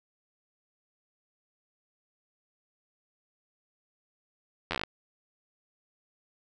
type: slowing click train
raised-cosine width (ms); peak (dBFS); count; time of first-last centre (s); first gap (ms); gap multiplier
0.3; -14; 9; 4.71-4.836; 11; 1.1
effects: none